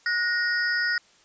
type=ring-modulated tone; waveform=square; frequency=1661.2 Hz; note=G#6; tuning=in tune; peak=-20 dBFS; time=0.06-0.98 s; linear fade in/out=2 ms; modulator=208 Hz; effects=white hiss -58 dBFS RMS until 1.24 s + resampled to 16000 Hz